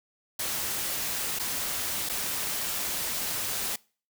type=noise with dropouts; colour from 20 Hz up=white; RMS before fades=-31 dBFS; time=0.39-3.76 s; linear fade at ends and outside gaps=5 ms; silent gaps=1.39-1.395 / 2.09-2.095 s; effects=noise-tail reverb RT60 0.4 s tail -24 dB re dry